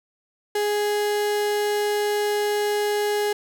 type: tone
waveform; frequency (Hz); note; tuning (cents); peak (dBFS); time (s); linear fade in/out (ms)
35% pulse; 415.3; G#4; 0; -19; 0.55-3.33; 5
effects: none